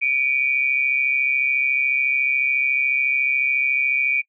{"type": "tone pair together", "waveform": "sine", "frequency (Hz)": [2301, 2435], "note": ["D7", "D#7"], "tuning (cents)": [-36, -38], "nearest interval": "minor second", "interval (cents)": 98, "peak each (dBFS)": -20, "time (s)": [0.01, 4.22], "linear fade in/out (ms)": 20, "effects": ["noise-tail reverb RT60 0.1 s tail -23 dB re dry"]}